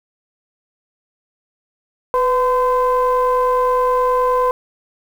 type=ring-modulated tone; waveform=triangle; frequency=261.6 Hz; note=C4; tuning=in tune; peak=-8 dBFS; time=2.14-4.51 s; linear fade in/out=0 ms; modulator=760 Hz; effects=7-bit